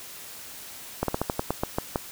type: slowing click train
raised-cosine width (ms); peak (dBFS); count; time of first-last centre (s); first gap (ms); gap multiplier
1; -10; 10; 1.03-1.958; 53; 1.16
effects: white hiss -42 dBFS RMS until 2.11 s